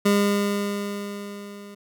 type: tone with level ramp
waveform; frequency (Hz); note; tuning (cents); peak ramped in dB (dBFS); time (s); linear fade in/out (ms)
25% pulse; 202.9; G#3; -40; -12 to -36; 0.05-1.75; 10
effects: none